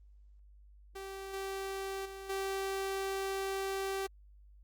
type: tone with level steps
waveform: sawtooth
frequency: 388.2 Hz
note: G4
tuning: 17 cents flat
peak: -38 / -33 / -40 / -30 dBFS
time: 0.95-4.07 s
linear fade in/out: 10 ms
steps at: 1.33 / 2.05 / 2.29 s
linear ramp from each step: 10 ms
effects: added 50 Hz sine -55 dBFS peak until 4.63 s + Opus 32 kbps